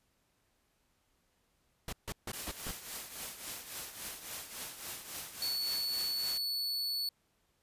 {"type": "noise bursts", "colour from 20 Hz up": "pink", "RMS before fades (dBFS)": -39, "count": 5, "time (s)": [1.88, 2.71], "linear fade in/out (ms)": 2, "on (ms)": 46, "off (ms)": 150}
{"type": "noise with tremolo", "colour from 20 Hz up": "white", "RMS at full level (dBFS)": -40, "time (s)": [2.33, 6.38], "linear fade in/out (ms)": 5, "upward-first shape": "triangle", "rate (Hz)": 3.6, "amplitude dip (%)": 70}
{"type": "tone", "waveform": "45% pulse", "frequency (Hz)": 4435, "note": "C#8", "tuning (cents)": 0, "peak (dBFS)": -32, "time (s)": [5.42, 7.09], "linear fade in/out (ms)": 2}
{"effects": ["pink hiss -75 dBFS RMS until 7.62 s", "resampled to 32000 Hz"]}